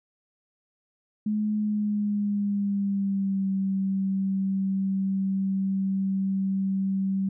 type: tone with pitch glide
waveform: sine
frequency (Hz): 211.8 to 193.1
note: G#3 to G3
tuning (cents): +34 to -26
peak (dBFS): -23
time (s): 1.26-7.29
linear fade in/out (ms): 5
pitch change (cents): -160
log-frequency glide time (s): 1.56-3.48
effects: none